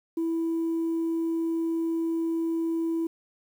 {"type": "tone", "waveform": "sine", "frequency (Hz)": 329.6, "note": "E4", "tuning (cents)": 0, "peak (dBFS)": -23, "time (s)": [0.17, 3.07], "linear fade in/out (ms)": 5, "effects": ["tanh soft clip ceiling -22 dBFS", "9-bit"]}